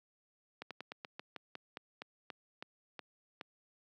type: slowing click train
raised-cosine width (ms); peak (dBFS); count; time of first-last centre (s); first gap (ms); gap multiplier
0.3; -27; 14; 0.62-3.412; 87; 1.14
effects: high-pass 200 Hz 12 dB/octave